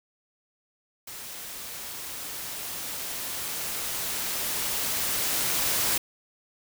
white noise with level ramp, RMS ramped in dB -40 to -25 dBFS, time 1.07-5.98 s, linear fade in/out 5 ms, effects none

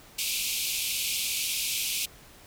pink band-pass noise, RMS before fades -30 dBFS, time 0.18-2.06 s, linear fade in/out 10 ms, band 2300 to 16000 Hz, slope 96 dB/octave, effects pink hiss -52 dBFS RMS until 2.46 s

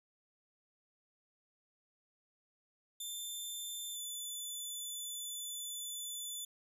15% pulse tone with pitch glide, 3552 to 3491 Hz, A7 to A7, +16 to -14 cents, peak -34 dBFS, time 3-6.45 s, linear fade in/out 5 ms, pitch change -30 cents, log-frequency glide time 3.93-3.98 s, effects none

